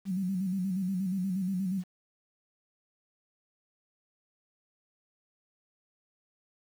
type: tone with vibrato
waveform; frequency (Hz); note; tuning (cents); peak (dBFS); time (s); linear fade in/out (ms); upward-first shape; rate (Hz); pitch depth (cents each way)
sine; 188; F#3; +28; -28; 0.05-1.84; 50; square; 8.4; 66
effects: 9-bit